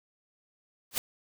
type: noise with exponential growth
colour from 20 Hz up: white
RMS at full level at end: -24 dBFS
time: 0.91-0.98 s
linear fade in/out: 1 ms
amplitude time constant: 15 ms
effects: none